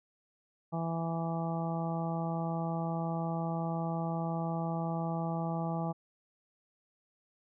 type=harmonic tone; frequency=165.6 Hz; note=E3; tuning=8 cents sharp; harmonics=1 / 2 / 3 / 4 / 5 / 6 / 7; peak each=-33 / -42 / -44 / -40 / -39 / -50 / -45 dBFS; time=0.72-5.93 s; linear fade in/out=20 ms; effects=none